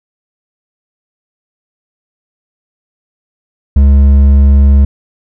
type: tone with hard clipping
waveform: triangle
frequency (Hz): 69.7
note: C#2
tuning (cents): +10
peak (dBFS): -4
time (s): 3.76-4.85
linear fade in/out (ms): 5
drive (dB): 9
effects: none